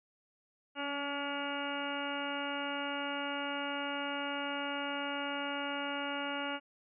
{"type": "harmonic tone with a mistuned harmonic", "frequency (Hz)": 284.2, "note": "C#4", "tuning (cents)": 43, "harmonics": [1, 2, 3, 4, 5, 6, 7, 8, 9, 10], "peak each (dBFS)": [-41, -42, -42, -46, -41, -51, -50, -46, -53, -42], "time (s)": [0.75, 6.6], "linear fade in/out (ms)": 50, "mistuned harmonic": 1, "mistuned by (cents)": -15, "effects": []}